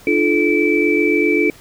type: tone cluster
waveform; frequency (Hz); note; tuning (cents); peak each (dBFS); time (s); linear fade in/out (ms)
sine; 298.6 / 346.2 / 431.6 / 2315; D4 / F4 / A4 / D7; +29 / -15 / -33 / -25; -18; 0.07-1.5; 2
effects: pink hiss -44 dBFS RMS until 1.6 s